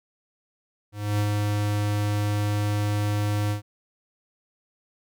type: tone with ADSR envelope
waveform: square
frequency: 103.83 Hz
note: G#2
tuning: in tune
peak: -21 dBFS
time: 0.92-3.62 s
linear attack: 270 ms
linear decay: 66 ms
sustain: -2 dB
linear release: 110 ms
effects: none